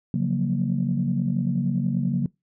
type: chord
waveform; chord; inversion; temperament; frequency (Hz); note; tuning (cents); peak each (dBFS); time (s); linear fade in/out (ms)
sine; Gb major seventh; second; equal; 138.59 / 174.61 / 185 / 233.1; Db3 / F3 / Gb3 / Bb3; 0 / 0 / 0 / 0; -25 / -28 / -25 / -26; 0.14-2.26; 2
effects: noise-tail reverb RT60 0.2 s tail -24 dB re dry + tanh soft clip ceiling -12 dBFS